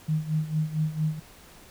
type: tone with tremolo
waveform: sine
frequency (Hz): 155.56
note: D#3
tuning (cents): 0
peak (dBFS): -21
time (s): 0.08-1.2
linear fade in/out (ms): 10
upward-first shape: sine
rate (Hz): 4.4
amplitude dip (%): 80
effects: pink hiss -51 dBFS RMS until 1.7 s